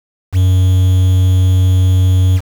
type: tone with quantisation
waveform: triangle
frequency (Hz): 92.5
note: F#2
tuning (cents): 0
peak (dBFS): -5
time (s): 0.32-2.41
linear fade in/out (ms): 50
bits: 5
effects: none